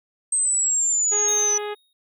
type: linear sweep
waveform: sine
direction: down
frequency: 8330 to 5940 Hz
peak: -18 dBFS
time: 0.32-1.58 s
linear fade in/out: 5 ms
type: harmonic tone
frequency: 416.5 Hz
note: G#4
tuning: 5 cents sharp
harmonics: 1 / 2 / 3 / 4 / 5 / 6 / 7 / 8 / 9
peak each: -28 / -34 / -38 / -40 / -42 / -44 / -45 / -46 / -47 dBFS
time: 1.11-1.75 s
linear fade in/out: 20 ms
type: tone with exponential decay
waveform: square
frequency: 3744 Hz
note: A#7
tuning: 7 cents sharp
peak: -28 dBFS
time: 1.28-1.93 s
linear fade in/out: 2 ms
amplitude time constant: 140 ms
effects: none